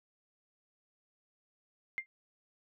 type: tone with exponential decay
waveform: sine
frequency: 2106 Hz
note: C7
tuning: 11 cents sharp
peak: -28 dBFS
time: 1.98-2.06 s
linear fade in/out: 0 ms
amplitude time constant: 16 ms
effects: none